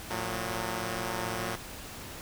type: tone pair together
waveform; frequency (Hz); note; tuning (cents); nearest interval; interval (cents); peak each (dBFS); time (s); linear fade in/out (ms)
5% pulse; 113.74 / 181.6; A#2 / F#3; -42 / -32; minor sixth; 810; -23 / -24; 0.1-1.56; 10
effects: pink hiss -43 dBFS RMS until 2.21 s